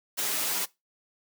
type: noise with comb filter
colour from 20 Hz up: white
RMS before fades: -29 dBFS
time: 0.17-0.66 s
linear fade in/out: 20 ms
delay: 8.8 ms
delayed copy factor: -0.7
effects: noise-tail reverb RT60 0.2 s tail -20 dB re dry + high-pass 200 Hz 12 dB/octave